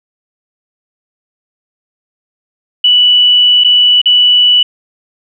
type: tone with dropouts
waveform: sine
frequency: 2959 Hz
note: F#7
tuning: 1 cent flat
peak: -4 dBFS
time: 2.84-4.63 s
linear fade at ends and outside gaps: 5 ms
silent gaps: 3.638-3.645 / 4.016-4.057 s
effects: none